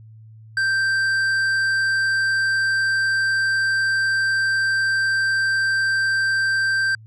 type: tone with tanh clipping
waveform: triangle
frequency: 1568 Hz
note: G6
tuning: in tune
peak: -19 dBFS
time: 0.57-6.95 s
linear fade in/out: 2 ms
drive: 13 dB
effects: added 110 Hz sine -41 dBFS peak until 7.06 s